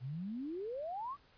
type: exponential sweep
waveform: sine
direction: up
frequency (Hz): 118.2 to 1187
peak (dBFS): -38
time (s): 0-1.17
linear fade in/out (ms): 50
effects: pink hiss -66 dBFS RMS until 1.37 s + resampled to 11025 Hz